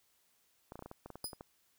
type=clicks; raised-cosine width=1 ms; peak=-32 dBFS; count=12; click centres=0.721 / 0.756 / 0.792 / 0.824 / 0.86 / 0.914 / 1.06 / 1.103 / 1.156 / 1.243 / 1.332 / 1.409 s
type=tone with exponential decay; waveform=15% pulse; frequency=4978 Hz; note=D#8; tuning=in tune; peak=-28 dBFS; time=1.24-1.37 s; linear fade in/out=5 ms; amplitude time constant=27 ms
effects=white hiss -73 dBFS RMS until 1.78 s